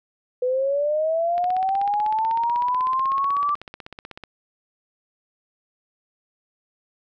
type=linear sweep; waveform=sine; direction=up; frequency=493.9 to 1174.7 Hz; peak=-19 dBFS; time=0.42-3.55 s; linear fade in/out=5 ms
type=click train; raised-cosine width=0.3 ms; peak=-21 dBFS; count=47; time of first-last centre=1.38-4.237 s; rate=16.1 Hz
effects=none